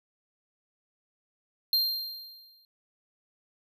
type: tone with exponential decay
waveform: square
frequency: 4186 Hz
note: C8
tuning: in tune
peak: -21 dBFS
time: 1.73-2.65 s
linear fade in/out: 1 ms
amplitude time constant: 200 ms
effects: none